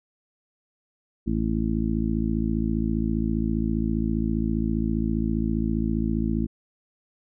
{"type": "harmonic tone", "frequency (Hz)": 55, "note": "A1", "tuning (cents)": 0, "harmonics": [1, 2, 3, 4, 5, 6], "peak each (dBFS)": [-28, -32, -30, -26, -31, -31], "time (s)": [1.26, 6.47], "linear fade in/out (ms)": 20, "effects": []}